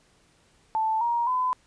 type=tone with pitch steps; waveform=sine; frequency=880 / 943.2 / 1010.9 Hz; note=A5 / A#5 / B5; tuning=0 / +20 / +40 cents; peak=-22 dBFS; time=0.75-1.53 s; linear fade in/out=0 ms; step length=260 ms; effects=pink hiss -62 dBFS RMS until 1.66 s + resampled to 22050 Hz